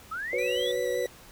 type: linear sweep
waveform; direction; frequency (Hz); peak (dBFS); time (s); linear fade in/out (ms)
sine; up; 1238 to 3580; -31; 0.11-0.72; 10
type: chord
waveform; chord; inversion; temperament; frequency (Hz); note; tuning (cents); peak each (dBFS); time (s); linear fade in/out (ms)
sine; F# suspended fourth; none; equal; 370 / 493.9 / 554.4; F#4 / B4 / C#5; 0 / 0 / 0; -33 / -28 / -32; 0.33-1.06; 2
type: tone with vibrato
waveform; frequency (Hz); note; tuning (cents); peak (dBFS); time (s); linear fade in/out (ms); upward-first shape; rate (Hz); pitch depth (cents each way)
sawtooth; 1960; B6; -14; -34; 0.38-1.07; 5; square; 5.3; 13
effects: pink hiss -51 dBFS RMS until 1.31 s